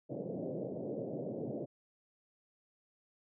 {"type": "band-pass noise", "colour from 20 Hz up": "white", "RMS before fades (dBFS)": -40, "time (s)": [0.09, 1.66], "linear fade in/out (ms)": 20, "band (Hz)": [120, 590], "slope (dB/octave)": 48, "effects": []}